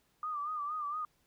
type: tone with vibrato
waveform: sine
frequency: 1201 Hz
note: D6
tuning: 38 cents sharp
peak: -34 dBFS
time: 0.23-1.05 s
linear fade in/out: 2 ms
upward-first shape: sine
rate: 4.3 Hz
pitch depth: 75 cents each way
effects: pink hiss -73 dBFS RMS until 1.26 s

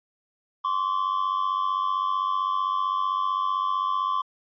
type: tone pair together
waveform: triangle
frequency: 1046.5 / 1142.1 Hz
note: C6 / D6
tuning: 0 / -49 cents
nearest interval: major second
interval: 151 cents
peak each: -24 dBFS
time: 0.64-4.22 s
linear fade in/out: 10 ms
effects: resampled to 11025 Hz

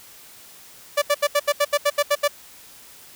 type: tone bursts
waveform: sawtooth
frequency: 581 Hz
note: D5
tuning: 19 cents flat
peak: -12 dBFS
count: 11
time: 0.97-2.28 s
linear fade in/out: 10 ms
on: 50 ms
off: 76 ms
effects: white hiss -46 dBFS RMS until 3.15 s

